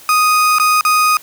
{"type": "tone with dropouts", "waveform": "35% pulse", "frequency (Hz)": 1244.5, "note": "D#6", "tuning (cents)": 0, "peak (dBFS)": -8, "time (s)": [0.09, 1.17], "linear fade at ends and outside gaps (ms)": 1, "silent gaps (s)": [[0.585, 0.598], [0.81, 0.85]], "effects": ["white hiss -40 dBFS RMS until 1.22 s"]}